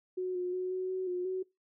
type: tone with pitch steps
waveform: sine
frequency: 368.1 / 359.9 / 367.7 / 371.2 / 373.7 / 359.5 / 373.6 Hz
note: F#4 / F#4 / F#4 / F#4 / F#4 / F#4 / F#4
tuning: -9 / -48 / -11 / +6 / +17 / -50 / +17 cents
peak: -31 dBFS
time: 0.17-1.43 s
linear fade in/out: 10 ms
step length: 180 ms
effects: noise-tail reverb RT60 0.2 s tail -22 dB re dry